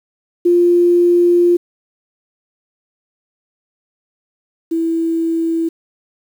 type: tone pair in turn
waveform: sine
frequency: 349.2 / 329.6 Hz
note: F4 / E4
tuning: 0 / 0 cents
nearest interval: minor second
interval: 100 cents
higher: first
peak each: -8 / -14 dBFS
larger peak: first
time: 0.45-1.57 / 4.71-5.69 s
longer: first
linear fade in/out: 10 ms
effects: 7-bit